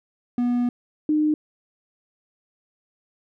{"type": "tone pair in turn", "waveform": ["triangle", "sine"], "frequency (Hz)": [243.4, 304.4], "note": ["B3", "D#4"], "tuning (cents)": [-25, -38], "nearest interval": "major third", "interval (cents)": 387, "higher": "second", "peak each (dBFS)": -17, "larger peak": "neither", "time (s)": [[0.38, 0.69], [1.09, 1.34]], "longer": "first", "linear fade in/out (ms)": 2, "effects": []}